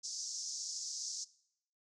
pink band-pass noise, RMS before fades -42 dBFS, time 0.03-1.25 s, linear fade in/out 20 ms, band 5100 to 6800 Hz, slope 48 dB/octave, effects noise-tail reverb RT60 0.7 s tail -20 dB re dry

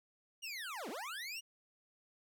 25% pulse linear two-way sweep, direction down then up, 2913 to 200.4 to 2913 Hz, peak -38 dBFS, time 0.42-1.41 s, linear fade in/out 20 ms, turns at 0.89 s, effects none

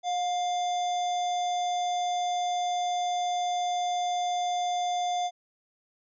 harmonic tone with a mistuned harmonic, 700 Hz, F5, 4 cents sharp, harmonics 1 / 3 / 5 / 7 / 9 / 10, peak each -26 / -46 / -38 / -51 / -44 / -52 dBFS, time 0.03-5.31 s, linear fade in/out 50 ms, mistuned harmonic 1, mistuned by +35 cents, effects none

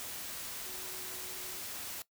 sine tone in noise, 370 Hz, F#4, in tune, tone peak -53 dBFS, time 0.66-1.6 s, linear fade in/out 0 ms, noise white, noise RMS -42 dBFS, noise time 0-2.02 s, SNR -14 dB, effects noise-tail reverb RT60 0.1 s tail -18 dB re dry

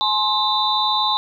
sine tone cluster, 848 / 1055 / 3627 / 3960 Hz, G#5 / C6 / A#7 / B7, +36 / +14 / -48 / +4 cents, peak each -22 dBFS, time 0.01-1.17 s, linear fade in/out 0 ms, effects none

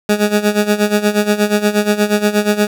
20% pulse tone with tremolo, 208.3 Hz, G#3, 5 cents sharp, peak -4 dBFS, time 0.09-2.67 s, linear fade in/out 2 ms, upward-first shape sine, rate 8.4 Hz, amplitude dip 80%, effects none

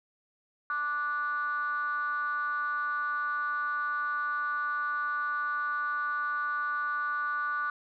triangle ring-modulated tone, 147.1 Hz, D3, 3 cents sharp, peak -23 dBFS, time 0.7-7.7 s, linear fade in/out 2 ms, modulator 1320 Hz, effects tanh soft clip ceiling -19 dBFS

